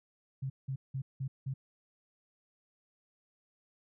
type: tone bursts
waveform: sine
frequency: 133.8 Hz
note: C3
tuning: 39 cents sharp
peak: -33 dBFS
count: 5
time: 0.42-1.54 s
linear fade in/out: 10 ms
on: 80 ms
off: 180 ms
effects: none